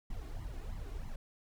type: noise with flanger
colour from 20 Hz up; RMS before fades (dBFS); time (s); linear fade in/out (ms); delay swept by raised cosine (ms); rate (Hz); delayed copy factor
brown; -41; 0.1-1.16; 5; 0.95 to 2.85; 3.1; +0.85
effects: none